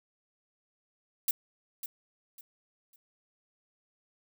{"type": "noise with echo", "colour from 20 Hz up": "violet", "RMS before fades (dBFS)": -27, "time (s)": [1.28, 1.31], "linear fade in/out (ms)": 2, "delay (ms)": 550, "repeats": 3, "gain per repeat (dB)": -11, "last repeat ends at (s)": 2.96, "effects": []}